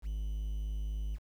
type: tone with quantisation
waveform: triangle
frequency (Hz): 51.91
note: G#1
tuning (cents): 0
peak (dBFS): -31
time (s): 0.02-1.19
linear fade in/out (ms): 50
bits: 10
effects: none